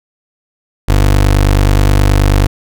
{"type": "tone", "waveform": "25% pulse", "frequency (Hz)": 49.4, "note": "G1", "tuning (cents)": 14, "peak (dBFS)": -3, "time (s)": [0.88, 2.47], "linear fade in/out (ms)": 10, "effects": []}